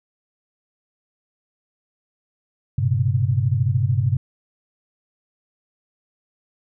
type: tone cluster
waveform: sine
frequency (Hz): 99.1 / 120.6 / 133.8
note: G2 / B2 / C3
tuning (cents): +19 / -41 / +39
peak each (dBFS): -21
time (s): 2.78-4.17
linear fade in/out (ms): 5
effects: none